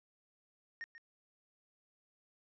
triangle tone with echo, 1845 Hz, A#6, 18 cents flat, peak -39 dBFS, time 0.81-0.84 s, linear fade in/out 0 ms, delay 140 ms, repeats 1, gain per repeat -11 dB, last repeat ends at 0.98 s, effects resampled to 16000 Hz

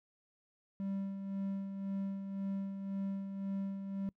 triangle tone with tremolo, 195.6 Hz, G3, 4 cents flat, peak -32 dBFS, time 0.8-4.09 s, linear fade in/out 0 ms, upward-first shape sine, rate 1.9 Hz, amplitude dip 50%, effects noise-tail reverb RT60 0.1 s tail -25 dB re dry

